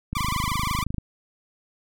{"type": "click train", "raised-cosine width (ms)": 5, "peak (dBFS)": -16, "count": 23, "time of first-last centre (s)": [0.13, 0.983], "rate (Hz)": 25.8}
{"type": "tone with vibrato", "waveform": "sawtooth", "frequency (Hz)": 1086, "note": "C#6", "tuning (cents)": -36, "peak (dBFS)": -22, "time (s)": [0.15, 0.84], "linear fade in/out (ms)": 5, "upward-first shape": "sine", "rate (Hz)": 18, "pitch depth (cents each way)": 170}
{"effects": []}